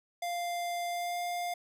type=tone with pitch glide; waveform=square; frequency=697 to 703.5 Hz; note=F5 to F5; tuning=-4 to +12 cents; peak=-33 dBFS; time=0.22-1.54 s; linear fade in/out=5 ms; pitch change=+16 cents; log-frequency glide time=0.88-1.19 s; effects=none